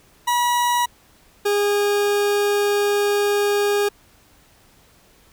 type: tone pair in turn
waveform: 40% pulse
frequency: 967 / 409.2 Hz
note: B5 / G#4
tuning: -37 / -26 cents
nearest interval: octave + minor third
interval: 1489 cents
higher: first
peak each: -16 dBFS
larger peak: neither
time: 0.27-0.86 / 1.45-3.89 s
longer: second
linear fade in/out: 10 ms
effects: pink hiss -54 dBFS RMS until 5.32 s